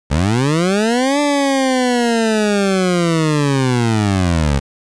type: linear two-way sweep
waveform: 20% pulse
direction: up then down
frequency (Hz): 66.2 to 293.7 to 66.2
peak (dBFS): -8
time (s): 0.1-4.6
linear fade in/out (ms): 20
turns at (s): 1.2
effects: resampled to 22050 Hz + 7-bit